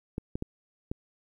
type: clicks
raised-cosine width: 3 ms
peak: -19 dBFS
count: 4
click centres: 0.181 / 0.355 / 0.424 / 0.915 s
effects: 10-bit